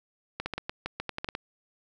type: clicks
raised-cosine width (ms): 0.3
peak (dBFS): -16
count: 12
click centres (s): 0.4 / 0.46 / 0.537 / 0.58 / 0.695 / 0.86 / 1 / 1.093 / 1.184 / 1.245 / 1.288 / 1.351
effects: none